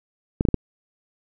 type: clicks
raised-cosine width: 3 ms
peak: -6 dBFS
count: 4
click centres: 0.409 / 0.452 / 0.487 / 0.543 s
effects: none